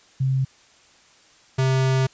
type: tone pair in turn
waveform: sine / square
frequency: 132.7 / 131.86 Hz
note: C3 / C3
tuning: +25 / +14 cents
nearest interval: unison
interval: 11 cents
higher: first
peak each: -18 dBFS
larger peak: neither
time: 0.2-0.45 / 1.58-2.07 s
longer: second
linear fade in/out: 10 ms
effects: white hiss -54 dBFS RMS until 2.13 s + resampled to 16000 Hz